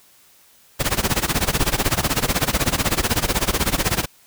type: noise with tremolo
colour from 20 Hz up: pink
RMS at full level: -17 dBFS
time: 0.79-4.06 s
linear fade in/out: 20 ms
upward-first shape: sine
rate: 16 Hz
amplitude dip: 90%
effects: white hiss -53 dBFS RMS until 4.26 s